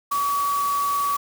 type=tone in noise; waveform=sine; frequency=1136 Hz; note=C#6; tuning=42 cents sharp; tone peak=-20 dBFS; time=0.11-1.17 s; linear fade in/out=10 ms; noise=white; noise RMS=-34 dBFS; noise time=0.11-1.17 s; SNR=+11 dB; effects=none